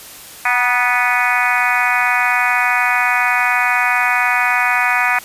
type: harmonic tone with a mistuned harmonic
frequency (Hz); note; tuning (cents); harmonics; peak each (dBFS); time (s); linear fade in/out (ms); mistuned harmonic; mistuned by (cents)
246.9; B3; 0; 3 / 4 / 5 / 6 / 7 / 8 / 9 / 10; -21 / -21 / -21 / -21 / -21 / -21 / -21 / -21; 0.45-5.19; 5; 4; -36
effects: white hiss -36 dBFS RMS until 5.24 s + resampled to 32000 Hz